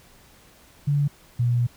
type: tone pair in turn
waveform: sine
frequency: 143.9 / 120.72 Hz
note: D3 / B2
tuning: -35 / -39 cents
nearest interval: minor third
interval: 304 cents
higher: first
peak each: -18 dBFS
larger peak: neither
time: 0.87-1.08 / 1.39-1.67 s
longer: second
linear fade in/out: 10 ms
effects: pink hiss -53 dBFS RMS until 1.76 s